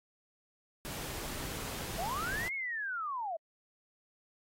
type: noise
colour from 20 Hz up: pink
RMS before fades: -41 dBFS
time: 0.85-2.48 s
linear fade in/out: 0 ms
type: linear two-way sweep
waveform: sine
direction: up then down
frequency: 622.3 to 2217 to 622.3 Hz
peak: -34 dBFS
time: 1.98-3.37 s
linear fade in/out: 10 ms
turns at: 2.54 s
effects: AAC 48 kbps

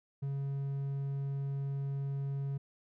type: tone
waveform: triangle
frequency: 138.59 Hz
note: C#3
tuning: in tune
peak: -31 dBFS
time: 0.22-2.58 s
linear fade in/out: 10 ms
effects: none

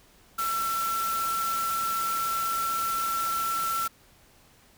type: tone in noise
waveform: sine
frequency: 1342 Hz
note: E6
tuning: 31 cents sharp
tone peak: -26 dBFS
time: 0.38-3.88 s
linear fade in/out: 10 ms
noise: white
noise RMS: -35 dBFS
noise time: 0.38-3.88 s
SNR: +6 dB
effects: pink hiss -58 dBFS RMS until 4.77 s

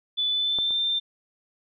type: tone with pitch glide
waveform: sine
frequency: 3482 to 3582 Hz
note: A7 to A7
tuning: -19 to +30 cents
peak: -22 dBFS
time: 0.17-1 s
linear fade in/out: 20 ms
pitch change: +49 cents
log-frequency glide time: 0.28-0.78 s
type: clicks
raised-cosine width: 1 ms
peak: -22 / -30 dBFS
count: 2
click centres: 0.587 / 0.707 s
effects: none

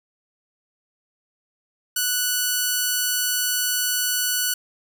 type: tone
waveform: 5% pulse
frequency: 1480 Hz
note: F#6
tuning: in tune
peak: -9 dBFS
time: 1.96-4.54 s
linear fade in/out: 5 ms
effects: none

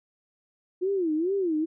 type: tone with vibrato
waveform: sine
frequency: 349.2 Hz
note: F4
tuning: in tune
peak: -23 dBFS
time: 0.81-1.66 s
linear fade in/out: 20 ms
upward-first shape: sine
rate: 2.3 Hz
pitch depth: 230 cents each way
effects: none

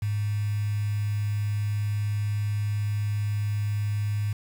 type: tone with quantisation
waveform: sine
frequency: 103.83 Hz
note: G#2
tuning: in tune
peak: -24 dBFS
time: 0.02-4.33 s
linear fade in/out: 5 ms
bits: 7
effects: none

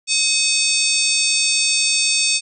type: harmonic tone with a mistuned harmonic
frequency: 908 Hz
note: A#5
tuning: 46 cents flat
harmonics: 3 / 4 / 5 / 6 / 7 / 8 / 9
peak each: -21 / -25 / -22 / -23 / -25 / -27 / -21 dBFS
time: 0.07-2.41 s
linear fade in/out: 50 ms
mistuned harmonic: 3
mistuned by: -120 cents
effects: none

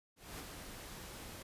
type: noise with ADSR envelope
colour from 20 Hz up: pink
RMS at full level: -45 dBFS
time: 0.16-1.43 s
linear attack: 240 ms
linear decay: 8 ms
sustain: -4 dB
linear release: 11 ms
effects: resampled to 32000 Hz

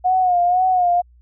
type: tone with vibrato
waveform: sine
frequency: 724 Hz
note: F#5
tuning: 38 cents flat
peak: -13 dBFS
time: 0.04-1.02 s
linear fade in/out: 20 ms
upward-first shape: sine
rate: 2 Hz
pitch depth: 58 cents each way
effects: added 60 Hz sine -47 dBFS peak until 1.21 s

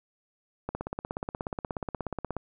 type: click train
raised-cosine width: 1 ms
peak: -18 dBFS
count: 29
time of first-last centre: 0.69-2.367 s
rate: 16.7 Hz
effects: none

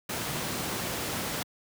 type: noise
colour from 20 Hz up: pink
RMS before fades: -32 dBFS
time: 0.09-1.43 s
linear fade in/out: 5 ms
effects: high-pass 100 Hz 12 dB/octave

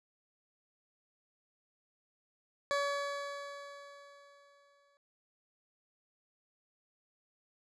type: tone with exponential decay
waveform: 20% pulse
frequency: 567 Hz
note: C#5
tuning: 39 cents sharp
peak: -24 dBFS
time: 2.71-4.97 s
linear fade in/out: 0 ms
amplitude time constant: 490 ms
effects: low-pass 6000 Hz 12 dB/octave

